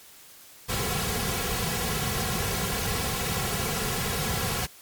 pink noise with comb filter, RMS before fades -28 dBFS, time 0.68-4.67 s, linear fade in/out 20 ms, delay 3.3 ms, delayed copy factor -0.8, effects white hiss -50 dBFS RMS until 4.81 s + MP3 96 kbps

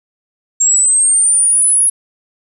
sine linear sweep, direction up, 7459 to 10548 Hz, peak -8 dBFS, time 0.6-1.9 s, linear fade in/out 10 ms, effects none

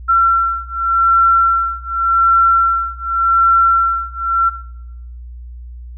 sine beating tone pair, 1355 / 1355.87 Hz, E6 / E6, +47 / +48 cents, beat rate 0.87 Hz, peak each -14 dBFS, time 0.08-4.5 s, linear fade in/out 20 ms, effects noise-tail reverb RT60 0.8 s tail -17 dB re dry + added 60 Hz sine -29 dBFS peak until 5.97 s

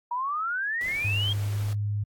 sine exponential sweep, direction up, 944 to 3275 Hz, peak -26 dBFS, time 0.11-1.33 s, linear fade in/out 5 ms
pink noise, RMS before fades -43 dBFS, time 0.81-1.73 s, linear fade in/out 0 ms
sine tone with exponential decay, 1787 Hz, A6, 26 cents sharp, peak -35 dBFS, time 0.88-1.34 s, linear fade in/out 0 ms, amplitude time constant 100 ms
sine tone with pitch glide, 102.2 to 103.45 Hz, G#2 to G#2, -27 to -6 cents, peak -25 dBFS, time 1.04-2.04 s, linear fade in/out 10 ms, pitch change +21 cents, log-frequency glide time 1.43-1.63 s
effects AAC 64 kbps

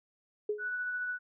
sine tone with exponential decay, 419.8 Hz, G#4, 19 cents sharp, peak -26 dBFS, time 0.49-0.72 s, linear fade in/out 5 ms, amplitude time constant 48 ms
sine tone with tremolo, 1480 Hz, F#6, in tune, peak -31 dBFS, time 0.58-1.19 s, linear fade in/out 50 ms, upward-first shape triangle, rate 14 Hz, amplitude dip 30%
effects none

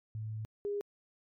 sine tone pair in turn, 109 / 407.9 Hz, A2 / G#4, -16 / -31 cents, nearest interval octave + major seventh, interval 2285 cents, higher second, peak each -36 / -32 dBFS, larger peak second, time 0.15-0.45 / 0.65-0.81 s, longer first, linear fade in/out 0 ms, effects MP3 96 kbps

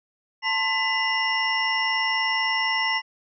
sine tone cluster, 886 / 1050 / 2001 / 2830 / 5420 Hz, A5 / C6 / B6 / F7 / E8, +12 / +6 / +22 / +22 / +47 cents, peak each -28 / -32 / -24 / -28 / -31 dBFS, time 0.42-3.02 s, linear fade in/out 50 ms, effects none

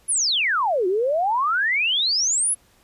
sine exponential two-way sweep, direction down then up, 11140 to 352.1 to 11140 Hz, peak -18 dBFS, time 0.08-2.55 s, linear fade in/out 20 ms, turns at 0.87 s, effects pink hiss -58 dBFS RMS until 2.83 s + resampled to 32000 Hz

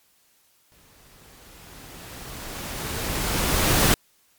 pink noise with exponential growth, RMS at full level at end -17 dBFS, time 0.72-3.94 s, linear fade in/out 0 ms, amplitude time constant 700 ms, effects white hiss -62 dBFS RMS until 4.38 s + MP3 96 kbps

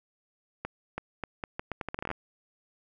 accelerating click train, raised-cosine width 0.5 ms, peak -18 dBFS, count 16, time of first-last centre 0.65-2.114 s, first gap 330 ms, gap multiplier 0.78, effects none

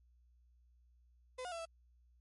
35% pulse tone with pitch steps, 508 / 721 / 671 / 660 Hz, B4 / F#5 / E5 / E5, +49 / -45 / +31 / +2 cents, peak -40 dBFS, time 1.38-1.656 s, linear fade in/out 10 ms, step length 69 ms, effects added 60 Hz sine -65 dBFS peak until 2.2 s + MP3 48 kbps

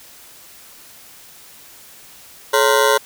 20% pulse ring-modulated tone, 491.3 Hz, B4, 9 cents flat, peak -4 dBFS, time 2.53-2.98 s, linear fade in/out 10 ms, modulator 62.8 Hz, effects white hiss -43 dBFS RMS until 3.05 s

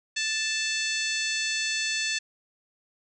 harmonic tone with a mistuned harmonic, 880 Hz, A5, in tune, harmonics 2 / 3 / 4 / 5 / 6 / 7 / 8 / 9, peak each -32 / -31 / -34 / -33 / -39 / -35 / -39 / -41 dBFS, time 0.16-2.19 s, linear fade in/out 10 ms, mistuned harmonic 8, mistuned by +21 cents, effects none

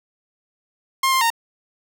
sawtooth tone with pitch steps, 1063 / 1052 / 922 Hz, C6 / C6 / A#5, +27 / +9 / -19 cents, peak -12 dBFS, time 1.03-1.303 s, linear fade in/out 5 ms, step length 91 ms, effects none

